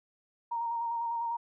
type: tone with vibrato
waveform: sine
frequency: 932.3 Hz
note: A#5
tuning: in tune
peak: -30 dBFS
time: 0.51-1.37 s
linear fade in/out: 10 ms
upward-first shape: square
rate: 10 Hz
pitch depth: 19 cents each way
effects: none